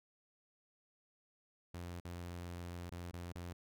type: tone with dropouts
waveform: sawtooth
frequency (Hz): 87.31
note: F2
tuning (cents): 0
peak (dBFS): -40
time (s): 1.74-3.53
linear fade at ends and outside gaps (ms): 5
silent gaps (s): 2.001-2.049 / 2.896-2.917 / 3.112-3.133 / 3.324-3.354
effects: none